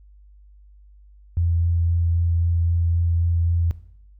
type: tone with vibrato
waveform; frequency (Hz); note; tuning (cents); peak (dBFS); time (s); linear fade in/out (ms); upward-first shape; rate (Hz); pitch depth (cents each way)
sine; 84.8; E2; +50; -17; 1.37-3.71; 0; sine; 3.8; 11
effects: noise-tail reverb RT60 0.7 s tail -17 dB re dry + added 50 Hz sine -46 dBFS peak until 4.19 s